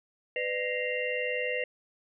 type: tone cluster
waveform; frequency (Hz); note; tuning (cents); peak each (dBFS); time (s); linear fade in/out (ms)
sine; 499.4 / 599 / 1884 / 2090 / 2764; B4 / D5 / A#6 / C7 / F7; +19 / +34 / +18 / -2 / -19; -32 / -37 / -37 / -36 / -35; 0.36-1.64; 2
effects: none